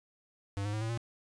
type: tone with pitch steps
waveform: square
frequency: 99.6 / 103.65 / 107.86 / 112.25 / 116.81 Hz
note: G2 / G#2 / A2 / A2 / A#2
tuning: +28 / -3 / -34 / +35 / +4 cents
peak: -33 dBFS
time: 0.57-0.975 s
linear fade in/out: 0 ms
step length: 81 ms
effects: resampled to 22050 Hz